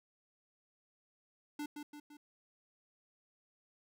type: tone with echo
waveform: square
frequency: 295 Hz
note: D4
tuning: 8 cents sharp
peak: -39 dBFS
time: 1.59-1.66 s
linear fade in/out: 5 ms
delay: 170 ms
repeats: 3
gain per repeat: -5 dB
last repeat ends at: 2.17 s
effects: none